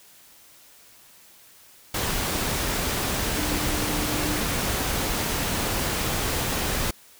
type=tone in noise; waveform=sine; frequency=300.1 Hz; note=D4; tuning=38 cents sharp; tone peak=-31 dBFS; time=3.37-4.41 s; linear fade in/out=5 ms; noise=pink; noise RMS=-26 dBFS; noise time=1.94-6.91 s; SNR=-8 dB; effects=white hiss -52 dBFS RMS until 7.19 s

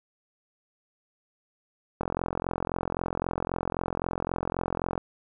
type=click train; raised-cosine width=1 ms; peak=-14 dBFS; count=131; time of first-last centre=2.01-4.978 s; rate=43.8 Hz; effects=none

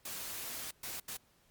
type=noise bursts at uneven times; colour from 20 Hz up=white; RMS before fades=-42 dBFS; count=3; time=0.05-0.71 / 0.83-1 / 1.08-1.17 s; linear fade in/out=5 ms; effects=pink hiss -69 dBFS RMS until 1.5 s + Opus 48 kbps

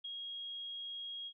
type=tone with ADSR envelope; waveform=sine; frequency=3279 Hz; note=G#7; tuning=23 cents flat; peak=-38 dBFS; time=0.04-1.33 s; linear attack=12 ms; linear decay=5 ms; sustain=-3 dB; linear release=63 ms; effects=none

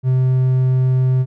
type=tone; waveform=triangle; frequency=129.1 Hz; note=C3; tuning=23 cents flat; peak=-10 dBFS; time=0.03-1.26 s; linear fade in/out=50 ms; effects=none

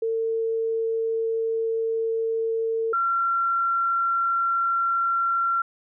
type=tone pair in turn; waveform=sine; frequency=451.2 / 1366.2 Hz; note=A4 / F6; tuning=+44 / -38 cents; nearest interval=octave + perfect fifth; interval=1918 cents; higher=second; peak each=-22 / -20 dBFS; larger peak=second; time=0.02-2.93 / 2.93-5.62 s; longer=first; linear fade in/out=5 ms; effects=none

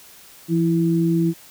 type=tone pair together; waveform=sine; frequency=168.57 / 330.2 Hz; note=E3 / E4; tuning=+39 / +3 cents; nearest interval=octave; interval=1164 cents; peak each=-18 / -19 dBFS; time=0.48-1.34 s; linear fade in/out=50 ms; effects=white hiss -46 dBFS RMS until 1.5 s

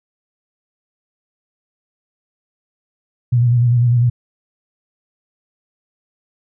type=tone with vibrato; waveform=sine; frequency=120.7 Hz; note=B2; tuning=39 cents flat; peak=-10 dBFS; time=3.32-4.1 s; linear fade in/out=10 ms; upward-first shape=square; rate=10 Hz; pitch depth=37 cents each way; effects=none

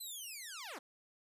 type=linear sweep; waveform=10% pulse; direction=down; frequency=4131 to 218.9 Hz; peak=-36 dBFS; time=0-0.79 s; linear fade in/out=10 ms; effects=resampled to 32000 Hz + 13-bit

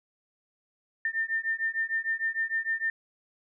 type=beating tone pair; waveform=sine; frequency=1800 / 1806.6 Hz; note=A6 / A6; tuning=+39 / +45 cents; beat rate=6.6 Hz; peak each=-30 dBFS; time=1.05-2.9 s; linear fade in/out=2 ms; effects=none

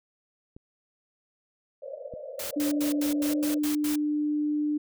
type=clicks; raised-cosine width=3 ms; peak=-32 / -30 dBFS; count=2; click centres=0.565 / 2.138 s
type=band-pass noise; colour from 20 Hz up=pink; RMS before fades=-39 dBFS; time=1.82-3.59 s; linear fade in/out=10 ms; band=510 to 610 Hz; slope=96 dB/octave
type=noise bursts; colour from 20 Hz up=white; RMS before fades=-35 dBFS; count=8; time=2.39-3.959 s; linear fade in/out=5 ms; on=120 ms; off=87 ms
type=tone with pitch glide; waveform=sine; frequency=293.7 to 298.3 Hz; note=D4 to D4; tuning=0 to +27 cents; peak=-24 dBFS; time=2.56-4.78 s; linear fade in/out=10 ms; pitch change=+27 cents; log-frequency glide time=3.24-3.34 s
effects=none

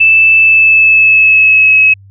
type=tone with pitch glide; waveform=sine; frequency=2637 to 2568 Hz; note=E7 to E7; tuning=0 to -46 cents; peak=-3 dBFS; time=0-1.94 s; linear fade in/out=10 ms; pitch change=-46 cents; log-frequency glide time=0.38-1.77 s; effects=added 98 Hz sine -35 dBFS peak until 2.1 s

